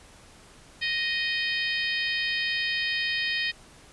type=harmonic tone; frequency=622.3 Hz; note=D#5; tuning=in tune; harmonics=3 / 4 / 5 / 6 / 7 / 8; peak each=-29 / -31 / -33 / -35 / -36 / -37 dBFS; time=0.81-3.52 s; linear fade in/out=20 ms; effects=pink hiss -52 dBFS RMS until 3.92 s + resampled to 24000 Hz